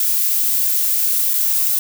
violet noise with dropouts, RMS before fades -17 dBFS, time 0-1.79 s, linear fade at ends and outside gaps 2 ms, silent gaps 1.336-1.339 s, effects none

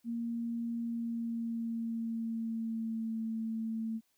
sine tone with pitch glide, 233.1 to 223.7 Hz, A#3 to A3, 0 to +29 cents, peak -33 dBFS, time 0.04-4.01 s, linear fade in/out 50 ms, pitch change -71 cents, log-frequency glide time 0.81-3.2 s, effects white hiss -75 dBFS RMS until 4.17 s

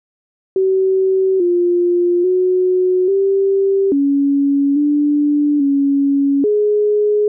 sine tone with pitch steps, 380.3 / 351.2 / 367.4 / 391 / 280.5 / 293 / 279.2 / 418.1 Hz, F#4 / F4 / F#4 / G4 / C#4 / D4 / C#4 / G#4, +48 / +10 / -12 / -4 / +21 / -4 / +13 / +12 cents, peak -11 dBFS, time 0.56-7.28 s, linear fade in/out 2 ms, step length 840 ms, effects none

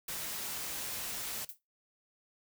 white noise, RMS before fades -39 dBFS, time 0.08-1.45 s, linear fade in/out 5 ms
violet noise with exponential decay, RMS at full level -39 dBFS, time 1.49-1.59 s, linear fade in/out 0 ms, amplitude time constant 21 ms
effects noise-tail reverb RT60 0.2 s tail -17 dB re dry

